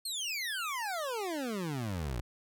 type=exponential sweep; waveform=25% pulse; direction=down; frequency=4381 to 54.1 Hz; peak=-30 dBFS; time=0.05-2.21 s; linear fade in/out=5 ms; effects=none